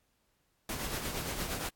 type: noise with tremolo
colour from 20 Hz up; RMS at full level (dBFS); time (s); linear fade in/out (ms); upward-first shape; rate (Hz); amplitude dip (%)
pink; -35; 0.69-1.69; 2; sine; 8.6; 45
effects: pink hiss -75 dBFS RMS until 1.75 s + AAC 64 kbps